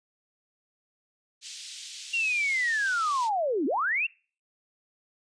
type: band-pass noise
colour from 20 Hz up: pink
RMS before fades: -42 dBFS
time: 1.41-3.3 s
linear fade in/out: 50 ms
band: 3000 to 7900 Hz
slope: 24 dB/octave
type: linear two-way sweep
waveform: sine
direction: down then up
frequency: 2794 to 250 to 2794 Hz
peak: -24 dBFS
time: 2.13-4.07 s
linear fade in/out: 10 ms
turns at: 3.66 s
effects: noise-tail reverb RT60 0.4 s tail -25 dB re dry + resampled to 22050 Hz